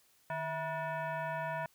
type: tone with frequency modulation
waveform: sine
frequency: 153.9 Hz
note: D#3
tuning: 19 cents flat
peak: -34 dBFS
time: 0.3-1.66 s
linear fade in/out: 2 ms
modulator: 808 Hz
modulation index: 1.8
effects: white hiss -68 dBFS RMS until 1.74 s